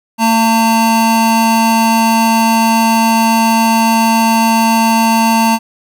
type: tone pair together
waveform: square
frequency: 225.9 / 903.6 Hz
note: A3 / A5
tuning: +46 / +46 cents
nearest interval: 2 octaves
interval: 2400 cents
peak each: -12 dBFS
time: 0.18-5.59 s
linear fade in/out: 50 ms
effects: none